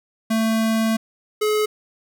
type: tone pair in turn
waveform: square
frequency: 222.8 / 425.7 Hz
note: A3 / G#4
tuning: +22 / +43 cents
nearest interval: major seventh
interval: 1121 cents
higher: second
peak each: -18 dBFS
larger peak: neither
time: 0.3-0.97 / 1.41-1.66 s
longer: first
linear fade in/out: 10 ms
effects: none